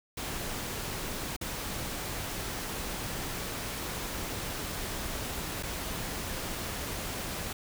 pink noise with dropouts, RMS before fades -36 dBFS, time 0.17-7.53 s, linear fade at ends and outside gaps 5 ms, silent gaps 1.365-1.411 / 5.627-5.632 s, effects none

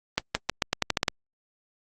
accelerating click train, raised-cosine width 0.2 ms, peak -5 dBFS, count 10, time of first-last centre 0.18-1.082 s, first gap 170 ms, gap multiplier 0.86, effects Opus 24 kbps

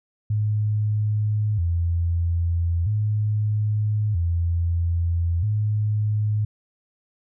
sine tone with vibrato, 95 Hz, F#2, 46 cents sharp, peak -19 dBFS, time 0.3-6.45 s, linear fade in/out 5 ms, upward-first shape square, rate 0.39 Hz, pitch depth 190 cents each way, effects none

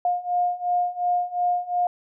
sine beating tone pair, 710 / 712.8 Hz, F5 / F5, +28 / +35 cents, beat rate 2.8 Hz, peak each -25 / -23 dBFS, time 0.05-1.87 s, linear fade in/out 2 ms, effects none

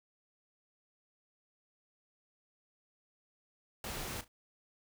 pink noise with echo, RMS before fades -41 dBFS, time 3.84-4.21 s, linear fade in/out 2 ms, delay 35 ms, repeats 2, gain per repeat -14 dB, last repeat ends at 4.28 s, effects none

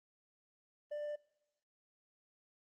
sine tone with hard clipping, 592 Hz, D5, 14 cents sharp, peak -39 dBFS, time 0.91-1.16 s, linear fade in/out 10 ms, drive 2 dB, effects noise-tail reverb RT60 0.7 s tail -21 dB re dry + Opus 32 kbps

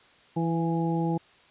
harmonic tone with a mistuned harmonic, 165.8 Hz, E3, 10 cents sharp, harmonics 1 / 2 / 3 / 4 / 5, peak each -26 / -29 / -36 / -42 / -33 dBFS, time 0.36-1.18 s, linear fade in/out 10 ms, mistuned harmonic 4, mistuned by +45 cents, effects white hiss -57 dBFS RMS until 1.5 s + resampled to 8000 Hz

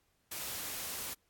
white noise, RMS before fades -40 dBFS, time 0.31-1.14 s, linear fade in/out 10 ms, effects pink hiss -75 dBFS RMS until 1.29 s + AAC 64 kbps

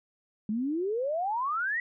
sine exponential sweep, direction up, 204.8 to 1975.5 Hz, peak -27 dBFS, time 0.49-1.8 s, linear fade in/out 2 ms, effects none

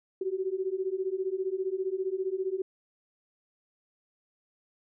sine beating tone pair, 370 / 385 Hz, F#4 / G4, 0 / -31 cents, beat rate 15 Hz, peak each -32 / -31 dBFS, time 0.21-2.62 s, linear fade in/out 5 ms, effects none

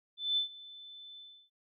sine tone with ADSR envelope, 3520 Hz, A7, in tune, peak -26 dBFS, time 0.17-1.5 s, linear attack 200 ms, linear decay 110 ms, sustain -21 dB, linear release 320 ms, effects none

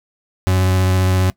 40% pulse tone with vibrato, 93 Hz, F#2, 9 cents sharp, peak -12 dBFS, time 0.47-1.3 s, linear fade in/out 0 ms, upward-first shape sine, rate 15 Hz, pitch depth 14 cents each way, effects noise-tail reverb RT60 0.1 s tail -20 dB re dry

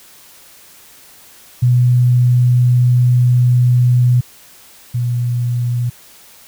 sine tone pair in turn, 123.47 / 121.35 Hz, B2 / B2, 0 / -30 cents, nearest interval unison, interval 30 cents, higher first, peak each -8 / -14 dBFS, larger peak first, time 1.62-4.21 / 4.94-5.9 s, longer first, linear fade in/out 10 ms, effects white hiss -43 dBFS RMS until 6.47 s

